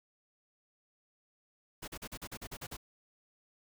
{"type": "noise bursts", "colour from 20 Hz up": "pink", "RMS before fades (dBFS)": -43, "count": 10, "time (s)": [1.82, 2.769], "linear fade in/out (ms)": 10, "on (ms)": 58, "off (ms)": 41, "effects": []}